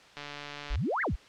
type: click train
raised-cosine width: 0.2 ms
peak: -22 dBFS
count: 86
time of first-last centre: 0.17-0.756 s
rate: 145 Hz
type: exponential two-way sweep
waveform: sine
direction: up then down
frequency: 32.23 to 2213 to 32.23 Hz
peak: -27 dBFS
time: 0.7-1.16 s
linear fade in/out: 10 ms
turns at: 1.02 s
effects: white hiss -54 dBFS RMS until 1.28 s + low-pass 4000 Hz 12 dB/octave